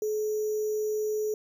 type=tone with sample-and-hold; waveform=sine; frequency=427.3 Hz; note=G#4; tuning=49 cents sharp; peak=-26 dBFS; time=0.02-1.34 s; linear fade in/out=2 ms; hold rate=6300 Hz; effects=none